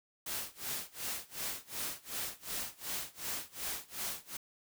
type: noise with tremolo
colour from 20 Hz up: white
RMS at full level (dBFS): -37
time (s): 0.26-4.37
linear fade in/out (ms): 5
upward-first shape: sine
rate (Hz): 2.7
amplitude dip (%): 95
effects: none